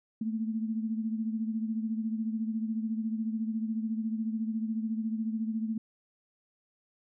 sine beating tone pair, 220 / 234 Hz, A3 / A#3, 0 / +7 cents, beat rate 14 Hz, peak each -30 / -37 dBFS, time 0.21-5.78 s, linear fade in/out 5 ms, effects none

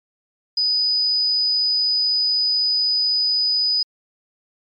sine tone, 4978 Hz, D#8, in tune, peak -16 dBFS, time 0.57-3.83 s, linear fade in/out 5 ms, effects MP3 64 kbps

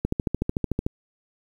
click train, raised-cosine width 3 ms, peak -10 dBFS, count 12, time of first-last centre 0.05-0.865 s, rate 13.5 Hz, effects 8-bit

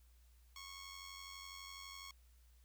10% pulse tone with amplitude modulation, 1098 Hz, C#6, 17 cents flat, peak -39 dBFS, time 0.56-2.11 s, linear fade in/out 2 ms, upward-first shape sine, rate 92 Hz, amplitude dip 55%, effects added 60 Hz sine -63 dBFS peak until 2.64 s + white hiss -75 dBFS RMS until 2.64 s

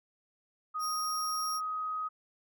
sine tone with pitch glide, 1249 to 1257.7 Hz, D#6 to D#6, +6 to +18 cents, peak -32 dBFS, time 0.74-2.09 s, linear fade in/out 20 ms, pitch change +12 cents, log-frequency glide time 0.87-1.4 s
sawtooth tone, 5588 Hz, F8, in tune, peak -33 dBFS, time 0.79-1.61 s, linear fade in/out 50 ms
effects none

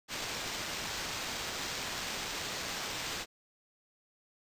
white noise with sample-and-hold, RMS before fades -38 dBFS, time 0.08-3.26 s, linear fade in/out 50 ms, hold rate 11025 Hz, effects resampled to 32000 Hz

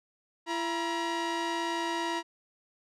sawtooth tone pair together, 337.3 / 954 Hz, E4 / A#5, +40 / +40 cents, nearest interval octave + tritone, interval 1800 cents, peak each -29 / -28 dBFS, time 0.46-2.23 s, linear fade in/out 50 ms, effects low-pass 6000 Hz 12 dB/octave

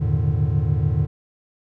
triangle tone cluster, 81.6 / 102.1 / 116.1 / 144.9 / 151.9 Hz, E2 / G#2 / A#2 / D3 / D#3, -17 / -29 / -7 / -23 / -41 cents, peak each -22 dBFS, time 0-1.07 s, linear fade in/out 20 ms, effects none

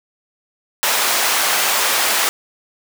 pink high-pass noise, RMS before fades -17 dBFS, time 0.83-2.29 s, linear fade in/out 0 ms, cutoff 790 Hz, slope 12 dB/octave, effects none

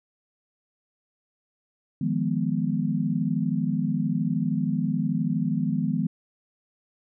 sine chord, F half-diminished seventh, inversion third, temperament equal, 155.56 / 174.61 / 207.7 / 246.9 Hz, Eb3 / F3 / Ab3 / Cb4, 0 / 0 / 0 / 0 cents, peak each -28 dBFS, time 2.01-6.07 s, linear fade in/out 5 ms, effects none

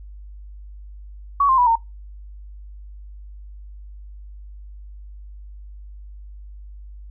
sine tone with pitch steps, 1126 / 1050.6 / 980.2 / 914.6 Hz, C#6 / C6 / B5 / A#5, +27 / +7 / -13 / -33 cents, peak -13 dBFS, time 1.4-1.756 s, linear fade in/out 5 ms, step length 89 ms, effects noise-tail reverb RT60 0.2 s tail -22 dB re dry + added 50 Hz sine -36 dBFS peak until 7.1 s

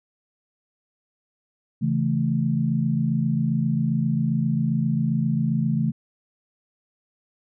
sine chord, A major, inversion first, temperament just, 137.5 / 165 / 220 Hz, C#3 / E3 / A3, -14 / +2 / 0 cents, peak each -24 dBFS, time 1.81-5.92 s, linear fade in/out 20 ms, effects none

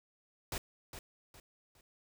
pink noise with echo, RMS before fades -38 dBFS, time 0.52-0.58 s, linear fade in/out 2 ms, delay 410 ms, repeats 3, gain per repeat -9 dB, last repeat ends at 1.81 s, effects none

